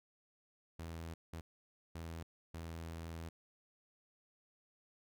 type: tone bursts at uneven times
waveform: sawtooth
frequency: 82.41 Hz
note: E2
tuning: in tune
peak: -40 dBFS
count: 4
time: 0.79-1.14 / 1.33-1.41 / 1.95-2.23 / 2.54-3.29 s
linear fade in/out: 5 ms
effects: none